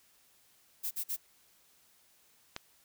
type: noise bursts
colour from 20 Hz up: violet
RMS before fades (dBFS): -35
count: 3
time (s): 0.83-1.167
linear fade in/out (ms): 20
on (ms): 81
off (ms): 47
type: click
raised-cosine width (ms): 0.2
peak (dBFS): -20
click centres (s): 2.564
effects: white hiss -66 dBFS RMS until 2.84 s